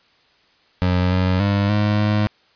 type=tone with pitch steps; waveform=25% pulse; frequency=90.5 / 92.3 / 100.6 / 104.6 / 105.2 Hz; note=F#2 / F#2 / G2 / G#2 / G#2; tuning=-38 / -4 / +45 / +13 / +23 cents; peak=-12 dBFS; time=0.82-2.27 s; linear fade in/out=0 ms; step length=290 ms; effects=white hiss -57 dBFS RMS until 2.55 s + resampled to 11025 Hz